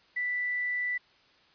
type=tone with quantisation; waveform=sine; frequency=1975.5 Hz; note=B6; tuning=in tune; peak=-28 dBFS; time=0.16-0.98 s; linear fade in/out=10 ms; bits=9; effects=white hiss -62 dBFS RMS until 1.54 s + resampled to 11025 Hz